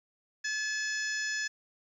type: harmonic tone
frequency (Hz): 859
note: A5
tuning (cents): -42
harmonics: 2 / 3 / 4 / 5 / 6 / 7 / 8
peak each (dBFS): -32 / -43 / -47 / -48 / -39 / -43 / -43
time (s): 0.44-1.48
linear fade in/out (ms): 10
effects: 11-bit